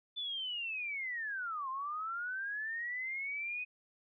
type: linear two-way sweep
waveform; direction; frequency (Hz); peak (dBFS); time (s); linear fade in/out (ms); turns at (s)
sine; down then up; 3520 to 1033 to 2511; -36; 0.16-3.65; 20; 1.69
effects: none